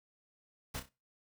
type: noise with echo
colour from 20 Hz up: pink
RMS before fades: -40 dBFS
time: 0.74-0.8 s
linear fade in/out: 10 ms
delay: 31 ms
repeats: 3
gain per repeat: -9 dB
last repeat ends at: 0.893 s
effects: noise-tail reverb RT60 0.3 s tail -23 dB re dry